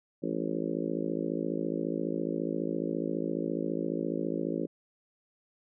harmonic tone with a mistuned harmonic, 54.6 Hz, A1, 13 cents flat, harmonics 3 / 4 / 5 / 6 / 7 / 8 / 9 / 10, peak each -38 / -39 / -35 / -35 / -38 / -39 / -41 / -41 dBFS, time 0.22-4.67 s, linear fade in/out 20 ms, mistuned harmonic 3, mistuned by +76 cents, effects none

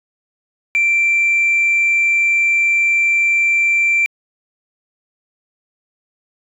sine tone, 2351 Hz, D7, 1 cent sharp, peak -10 dBFS, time 0.75-4.06 s, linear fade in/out 0 ms, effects tanh soft clip ceiling -9 dBFS

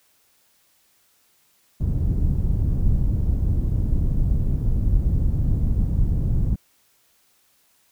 pink low-pass noise, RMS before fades -20 dBFS, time 1.8-6.56 s, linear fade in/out 10 ms, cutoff 130 Hz, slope 12 dB/octave, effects white hiss -62 dBFS RMS until 7.91 s

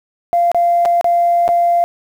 sine tone with dropouts, 692 Hz, F5, 16 cents flat, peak -9 dBFS, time 0.33-1.84 s, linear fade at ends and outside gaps 0 ms, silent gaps 0.516-0.546 / 0.852-0.857 / 1.011-1.044 / 1.479-1.489 s, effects tanh soft clip ceiling -5 dBFS + 7-bit

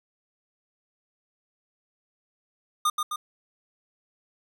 square tone with echo, 1219 Hz, D#6, 36 cents flat, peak -21 dBFS, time 2.85-2.9 s, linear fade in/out 5 ms, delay 130 ms, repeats 2, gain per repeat -4 dB, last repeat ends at 3.16 s, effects none

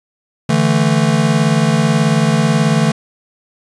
square chord, D suspended second, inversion none, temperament just, 146.83 / 165.19 / 220.2 Hz, D3 / E3 / A3, 0 / +4 / +2 cents, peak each -16 dBFS, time 0.49-2.92 s, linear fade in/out 5 ms, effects resampled to 22050 Hz + 8-bit

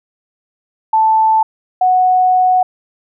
sine tone pair in turn, 880 / 737.6 Hz, A5 / F#5, 0 / -6 cents, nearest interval minor third, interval 306 cents, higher first, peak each -8 dBFS, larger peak neither, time 0.93-1.43 / 1.81-2.63 s, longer second, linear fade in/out 5 ms, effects none

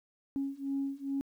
sine beating tone pair, 274 / 276.4 Hz, C#4 / C#4, -20 / -5 cents, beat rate 2.4 Hz, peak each -35 / -34 dBFS, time 0.36-1.21 s, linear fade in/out 0 ms, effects tanh soft clip ceiling -25 dBFS + 11-bit

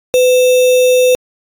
sine tone with sample-and-hold, 504 Hz, B4, 35 cents sharp, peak -6 dBFS, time 0.14-1.15 s, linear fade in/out 0 ms, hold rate 3150 Hz, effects AAC 64 kbps

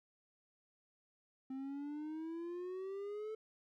triangle exponential sweep, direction up, 261.6 to 440 Hz, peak -39 dBFS, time 1.5-3.35 s, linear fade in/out 5 ms, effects none

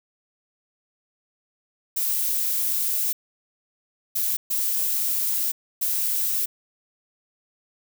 violet noise bursts at uneven times, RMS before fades -24 dBFS, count 4, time 1.96-3.13 / 4.15-4.37 / 4.5-5.52 / 5.81-6.46 s, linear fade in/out 10 ms, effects none

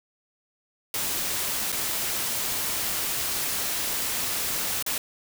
white noise with dropouts, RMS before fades -28 dBFS, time 0.94-4.98 s, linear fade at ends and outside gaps 2 ms, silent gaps 1.72-1.725 / 4.826-4.863 s, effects none

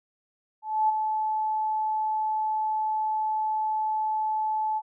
sine tone with ADSR envelope, 866 Hz, A5, 28 cents flat, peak -18 dBFS, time 0.62-4.82 s, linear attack 270 ms, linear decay 16 ms, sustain -6 dB, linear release 50 ms, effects none

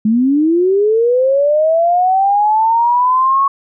sine linear sweep, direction up, 209 to 1111 Hz, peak -9 dBFS, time 0.05-3.48 s, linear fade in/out 5 ms, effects none

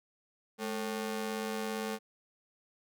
sawtooth ring-modulated tone, 329.6 Hz, E4, in tune, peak -27 dBFS, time 0.58-1.99 s, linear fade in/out 50 ms, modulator 116 Hz, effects none

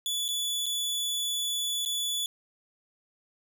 sawtooth tone with dropouts, 3444 Hz, A7, 38 cents flat, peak -25 dBFS, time 0.06-2.26 s, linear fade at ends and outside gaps 1 ms, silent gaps 0.281-0.287 / 0.659-0.664 / 1.851-1.859 s, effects none

